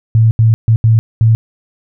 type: tone bursts at uneven times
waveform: sine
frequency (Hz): 112.4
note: A2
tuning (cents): +37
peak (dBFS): -5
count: 5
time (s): 0.15-0.31 / 0.39-0.54 / 0.68-0.76 / 0.84-0.99 / 1.21-1.35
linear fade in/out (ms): 0
effects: none